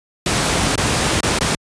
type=noise with dropouts; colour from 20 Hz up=pink; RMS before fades=-17 dBFS; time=0.26-1.55 s; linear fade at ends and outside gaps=2 ms; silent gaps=0.757-0.777 / 1.206-1.231 / 1.389-1.408 s; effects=high-pass 60 Hz 12 dB/octave + resampled to 22050 Hz